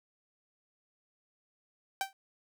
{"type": "tone with exponential decay", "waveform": "sawtooth", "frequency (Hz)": 778, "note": "G5", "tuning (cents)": -13, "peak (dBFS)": -23, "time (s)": [2.01, 2.13], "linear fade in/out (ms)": 1, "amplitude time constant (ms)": 25, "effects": []}